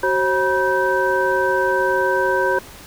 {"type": "tone cluster", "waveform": "sine", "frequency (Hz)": [377, 536, 965, 1549], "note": ["F#4", "C5", "B5", "G6"], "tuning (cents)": [32, 42, -40, -21], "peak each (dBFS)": -21, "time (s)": [0.03, 2.59], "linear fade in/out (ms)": 5, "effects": ["pink hiss -40 dBFS RMS until 2.86 s"]}